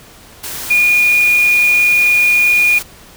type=tone in noise; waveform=sine; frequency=2438 Hz; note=D#7; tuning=36 cents flat; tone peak=-8 dBFS; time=0.7-2.79 s; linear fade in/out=10 ms; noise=white; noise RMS=-25 dBFS; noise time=0.43-2.83 s; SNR=+14 dB; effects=pink hiss -40 dBFS RMS until 3.16 s